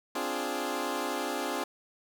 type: chord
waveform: 15% pulse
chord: D half-diminished seventh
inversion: third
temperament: equal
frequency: 261.6 / 293.7 / 349.2 / 415.3 Hz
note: C4 / D4 / F4 / Ab4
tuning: 0 / 0 / 0 / 0 cents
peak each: -30 dBFS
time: 0.15-1.64 s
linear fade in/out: 5 ms
effects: none